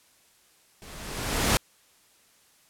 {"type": "noise with level ramp", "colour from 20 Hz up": "pink", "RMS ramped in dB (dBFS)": [-46, -20], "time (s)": [0.82, 1.57], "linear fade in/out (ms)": 0, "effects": ["white hiss -61 dBFS RMS until 2.69 s", "low-pass 12000 Hz 12 dB/octave"]}